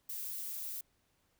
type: noise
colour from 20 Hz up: violet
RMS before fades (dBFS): -41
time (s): 0.09-0.81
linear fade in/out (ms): 5
effects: pink hiss -75 dBFS RMS until 1.39 s